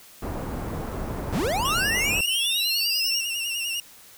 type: low-pass noise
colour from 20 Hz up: pink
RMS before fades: -31 dBFS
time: 0.22-2.21 s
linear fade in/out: 5 ms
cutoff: 1000 Hz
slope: 12 dB/octave
type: linear sweep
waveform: square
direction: up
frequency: 61.74 to 5690 Hz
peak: -24 dBFS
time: 1.32-3.21 s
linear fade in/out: 10 ms
type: tone with vibrato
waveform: sawtooth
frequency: 2781 Hz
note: F7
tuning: 8 cents flat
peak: -23 dBFS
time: 1.65-3.8 s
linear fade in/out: 2 ms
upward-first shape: sine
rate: 10 Hz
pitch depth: 63 cents each way
effects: white hiss -49 dBFS RMS until 4.17 s